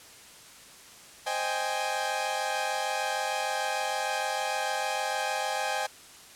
sawtooth chord, Ab major seventh, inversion first, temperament equal, 523.3 / 622.3 / 784 / 830.6 Hz, C5 / Eb5 / G5 / Ab5, 0 / 0 / 0 / 0 cents, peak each -33 / -32 / -29 / -28 dBFS, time 1.26-5.87 s, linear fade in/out 10 ms, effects white hiss -50 dBFS RMS until 6.35 s + low-pass 10000 Hz 12 dB/octave

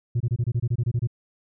sine tone bursts, 119.1 Hz, A#2, 38 cents sharp, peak -17 dBFS, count 12, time 0.15-1.073 s, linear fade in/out 10 ms, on 54 ms, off 25 ms, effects tanh soft clip ceiling -19 dBFS

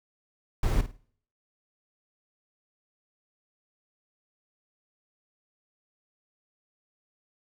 brown noise with echo, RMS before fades -24 dBFS, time 0.63-0.81 s, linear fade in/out 2 ms, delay 52 ms, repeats 3, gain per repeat -12 dB, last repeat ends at 0.966 s, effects noise-tail reverb RT60 0.6 s tail -23 dB re dry

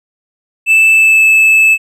triangle tone with pitch glide, 2637 to 2616 Hz, E7 to E7, 0 to -14 cents, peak -3 dBFS, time 0.66-1.78 s, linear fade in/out 50 ms, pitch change -14 cents, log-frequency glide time 0.92-1.25 s, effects none

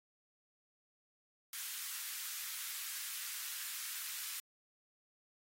white high-pass noise, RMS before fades -43 dBFS, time 1.53-4.4 s, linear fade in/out 2 ms, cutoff 1300 Hz, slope 24 dB/octave, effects AAC 48 kbps

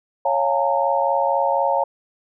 sine chord, Bb minor seventh, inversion first, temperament equal with one note detuned, 554.4 / 698.5 / 830.6 / 914.7 Hz, Db5 / F5 / Ab5 / Bb5, 0 / 0 / 0 / -33 cents, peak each -21 / -23 / -24 / -21 dBFS, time 0.25-1.84 s, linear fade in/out 5 ms, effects none

